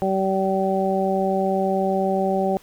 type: harmonic tone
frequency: 191.9 Hz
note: G3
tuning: 37 cents flat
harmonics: 1 / 2 / 3 / 4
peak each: -24 / -24 / -24 / -24 dBFS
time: 0.02-2.57 s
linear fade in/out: 0 ms
effects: pink hiss -51 dBFS RMS until 2.62 s